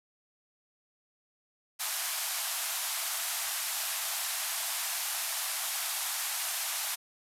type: band-pass noise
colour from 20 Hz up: white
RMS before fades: -34 dBFS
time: 1.79-6.96 s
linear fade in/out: 20 ms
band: 630 to 14000 Hz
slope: 96 dB/octave
effects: none